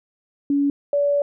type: tone pair in turn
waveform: sine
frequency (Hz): 283.3 / 573.5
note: C#4 / D5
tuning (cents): +38 / -41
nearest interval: octave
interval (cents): 1221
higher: second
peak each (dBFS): -16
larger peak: neither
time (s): 0.5-0.7 / 0.93-1.22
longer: second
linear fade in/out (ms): 2
effects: none